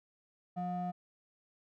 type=ring-modulated tone; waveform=triangle; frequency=268.4 Hz; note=C4; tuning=44 cents sharp; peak=-29 dBFS; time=0.56-0.92 s; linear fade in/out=20 ms; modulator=447 Hz; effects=none